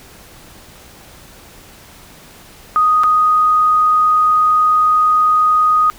sine tone with dropouts, 1244.5 Hz, D#6, in tune, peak -9 dBFS, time 2.76-5.9 s, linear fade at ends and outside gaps 0 ms, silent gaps 3.035-3.04 s, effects pink hiss -41 dBFS RMS until 5.98 s

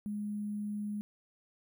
sine tone with sample-and-hold, 207.7 Hz, G#3, in tune, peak -34 dBFS, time 0.06-1.01 s, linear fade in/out 0 ms, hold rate 11025 Hz, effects none

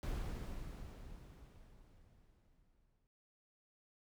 brown noise with exponential decay, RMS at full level -38 dBFS, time 0.03-3.07 s, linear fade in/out 0 ms, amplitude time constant 660 ms, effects none

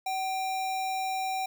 sine tone with sample-and-hold, 761 Hz, F#5, 48 cents sharp, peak -28 dBFS, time 0.06-1.46 s, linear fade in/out 5 ms, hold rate 3150 Hz, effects none

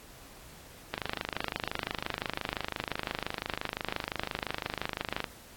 click train, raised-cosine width 0.3 ms, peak -15 dBFS, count 112, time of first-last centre 0.94-5.242 s, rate 25.8 Hz, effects pink hiss -52 dBFS RMS until 5.56 s + AAC 64 kbps

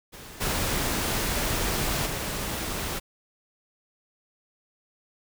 pink noise with level steps, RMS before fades -43 / -27 / -31 dBFS, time 0.12-3 s, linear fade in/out 20 ms, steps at 0.4 / 2.05 s, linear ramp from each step 20 ms, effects none

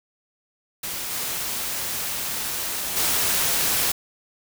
white noise with level steps, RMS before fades -30 / -28 / -22 dBFS, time 0.83-3.92 s, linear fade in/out 5 ms, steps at 1.11 / 2.96 s, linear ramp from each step 10 ms, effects none

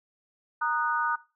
sine chord, D# minor, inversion second, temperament equal with one note detuned, 932.3 / 1233.1 / 1480 Hz, A#5 / D#6 / F#6, 0 / -16 / 0 cents, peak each -29 dBFS, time 0.61-1.16 s, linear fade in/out 10 ms, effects noise-tail reverb RT60 0.3 s tail -19 dB re dry

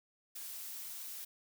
blue noise, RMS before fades -45 dBFS, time 0.35-1.25 s, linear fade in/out 10 ms, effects none

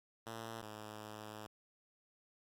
5% pulse tone pair in turn, 113.1 / 107.03 Hz, A2 / A2, +48 / -47 cents, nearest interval minor second, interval 95 cents, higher first, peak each -33 / -36 dBFS, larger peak first, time 0.26-0.62 / 0.62-1.47 s, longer second, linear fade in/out 10 ms, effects AAC 64 kbps

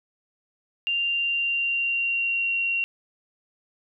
sine tone with pitch glide, 2786 to 2749 Hz, F7 to F7, -5 to -28 cents, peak -22 dBFS, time 0.87-2.84 s, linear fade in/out 0 ms, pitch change -23 cents, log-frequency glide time 1.01-2.54 s, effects none

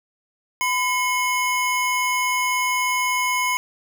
square tone pair together, 1006.5 / 2170 Hz, B5 / C#7, +33 / -37 cents, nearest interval octave + minor second, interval 1330 cents, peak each -23 dBFS, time 0.61-3.57 s, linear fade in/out 0 ms, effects none

